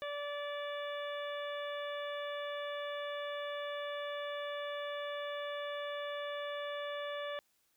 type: harmonic tone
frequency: 580 Hz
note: D5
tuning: 22 cents flat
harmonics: 1 / 2 / 3 / 4 / 5 / 6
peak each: -39 / -45 / -46 / -52 / -52 / -49 dBFS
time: 0.02-7.39 s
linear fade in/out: 0 ms
effects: white hiss -75 dBFS RMS until 7.76 s